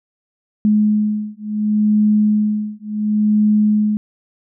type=beating tone pair; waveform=sine; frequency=211.1 / 211.8 Hz; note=G#3 / G#3; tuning=+29 / +34 cents; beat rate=0.7 Hz; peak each=-16 dBFS; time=0.65-3.97 s; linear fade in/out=0 ms; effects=none